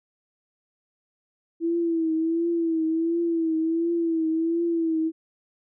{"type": "tone with vibrato", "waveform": "sine", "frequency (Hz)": 329.6, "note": "E4", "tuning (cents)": 0, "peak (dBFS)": -21, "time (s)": [1.6, 5.12], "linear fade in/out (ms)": 50, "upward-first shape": "triangle", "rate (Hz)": 1.4, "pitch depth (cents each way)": 65, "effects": []}